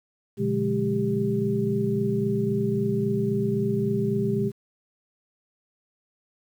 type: tone cluster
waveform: sine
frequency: 121 / 144.7 / 180 / 208.5 / 395.1 Hz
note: B2 / D3 / F#3 / G#3 / G4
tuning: -35 / -25 / -47 / +7 / +14 cents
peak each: -29 / -31 / -34 / -26 / -26 dBFS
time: 0.37-4.52 s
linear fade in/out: 50 ms
effects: 9-bit